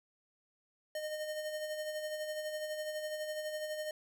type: tone with tremolo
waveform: square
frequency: 613 Hz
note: D#5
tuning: 26 cents flat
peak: -36 dBFS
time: 0.95-3.91 s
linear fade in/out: 2 ms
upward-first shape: sine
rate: 12 Hz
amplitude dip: 45%
effects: none